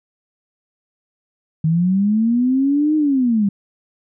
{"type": "linear two-way sweep", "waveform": "sine", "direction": "up then down", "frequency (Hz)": [155, 311.1, 193.5], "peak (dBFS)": -13, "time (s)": [1.64, 3.49], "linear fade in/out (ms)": 5, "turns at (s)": 2.96, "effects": []}